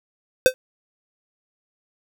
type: tone with exponential decay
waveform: square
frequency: 514 Hz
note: C5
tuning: 31 cents flat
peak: -6 dBFS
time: 0.46-0.54 s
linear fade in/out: 0 ms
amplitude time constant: 16 ms
effects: none

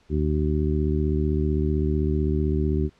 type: harmonic tone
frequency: 75.7 Hz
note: D#2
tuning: 47 cents flat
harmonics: 1 / 2 / 3 / 4 / 5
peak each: -23 / -27 / -29 / -30 / -28 dBFS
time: 0.09-2.9 s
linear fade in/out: 50 ms
effects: pink hiss -60 dBFS RMS until 2.99 s + low-pass 5000 Hz 12 dB/octave

